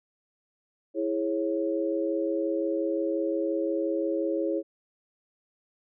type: chord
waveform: sine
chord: C# minor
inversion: first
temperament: equal with one note detuned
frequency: 329.6 / 415.3 / 546.7 Hz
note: E4 / G#4 / C#5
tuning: 0 / 0 / -24 cents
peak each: -28 / -31 / -30 dBFS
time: 0.94-4.63 s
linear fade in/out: 50 ms
effects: none